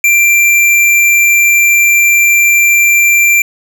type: tone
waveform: square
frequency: 2361 Hz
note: D7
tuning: 9 cents sharp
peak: -6 dBFS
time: 0.04-3.42 s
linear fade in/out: 2 ms
effects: none